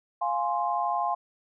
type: chord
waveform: sine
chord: F minor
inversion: none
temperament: equal with one note detuned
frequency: 698.5 / 830.6 / 1050.1 Hz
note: F5 / Ab5 / C6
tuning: 0 / 0 / +6 cents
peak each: -29 dBFS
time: 0.21-1.15 s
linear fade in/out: 10 ms
effects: none